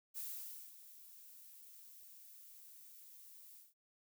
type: noise with ADSR envelope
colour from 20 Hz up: violet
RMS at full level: -44 dBFS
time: 0.14-3.74 s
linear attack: 38 ms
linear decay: 540 ms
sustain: -14 dB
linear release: 170 ms
effects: noise-tail reverb RT60 0.1 s tail -25 dB re dry